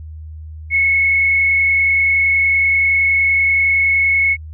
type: tone with frequency modulation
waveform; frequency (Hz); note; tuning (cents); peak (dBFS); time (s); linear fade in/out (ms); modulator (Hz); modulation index
sine; 2194; C#7; -18; -11; 0.7-4.37; 50; 30.6; 0.67
effects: added 78 Hz sine -29 dBFS peak until 4.53 s